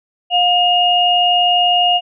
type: tone pair together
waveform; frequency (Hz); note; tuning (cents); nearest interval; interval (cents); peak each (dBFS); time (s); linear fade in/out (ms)
sine; 712 / 2848; F5 / F7; +33 / +33; 2 octaves; 2400; -13; 0.3-2.01; 50
effects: none